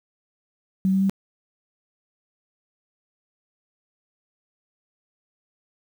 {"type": "tone with pitch steps", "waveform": "sine", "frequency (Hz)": [190, 192.21, 194.44], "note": ["F#3", "G3", "G3"], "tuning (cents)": [46, -34, -14], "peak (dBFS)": -17, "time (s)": [0.85, 1.096], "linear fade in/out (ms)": 0, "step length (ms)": 82, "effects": ["8-bit"]}